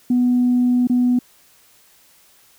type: tone with dropouts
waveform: sine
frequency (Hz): 246.9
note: B3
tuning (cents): 0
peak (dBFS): -12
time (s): 0.1-1.19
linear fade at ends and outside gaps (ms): 5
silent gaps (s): 0.872-0.897
effects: tanh soft clip ceiling -9 dBFS + white hiss -53 dBFS RMS until 2.58 s